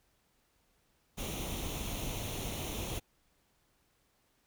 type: noise with comb filter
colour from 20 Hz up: pink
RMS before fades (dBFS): -38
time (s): 1.17-3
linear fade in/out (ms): 20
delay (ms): 0.31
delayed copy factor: +0.65
effects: pink hiss -73 dBFS RMS until 4.46 s